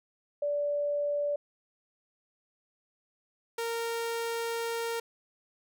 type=tone pair in turn; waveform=sine / sawtooth; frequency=581 / 462.4 Hz; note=D5 / A#4; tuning=-19 / -14 cents; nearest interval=major third; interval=395 cents; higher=first; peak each=-27 dBFS; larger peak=neither; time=0.42-1.36 / 3.58-5 s; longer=second; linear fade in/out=5 ms; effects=none